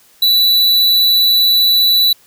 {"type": "tone", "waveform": "square", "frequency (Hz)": 3957, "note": "B7", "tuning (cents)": 3, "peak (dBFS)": -9, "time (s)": [0.22, 2.13], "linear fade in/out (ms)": 5, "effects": ["white hiss -49 dBFS RMS until 2.26 s"]}